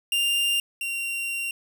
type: tone pair in turn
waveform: 45% pulse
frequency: 2794 / 2759 Hz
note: F7 / F7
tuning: 0 / -22 cents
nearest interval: unison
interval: 22 cents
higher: first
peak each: -21 / -27 dBFS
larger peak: first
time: 0.12-0.6 / 0.81-1.51 s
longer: second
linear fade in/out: 2 ms
effects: none